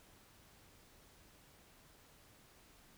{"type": "silence", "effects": ["pink hiss -64 dBFS RMS until 2.97 s"]}